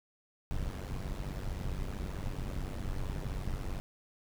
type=noise with amplitude modulation; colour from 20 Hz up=brown; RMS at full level=-33 dBFS; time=0.51-3.8 s; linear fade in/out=0 ms; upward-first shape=sine; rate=95.5 Hz; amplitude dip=80%; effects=none